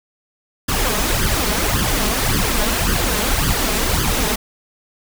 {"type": "noise with flanger", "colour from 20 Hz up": "pink", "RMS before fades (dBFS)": -18, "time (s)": [0.68, 4.36], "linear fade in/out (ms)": 10, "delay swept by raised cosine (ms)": [0.62, 4.82], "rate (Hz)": 1.8, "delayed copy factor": 0.75, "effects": []}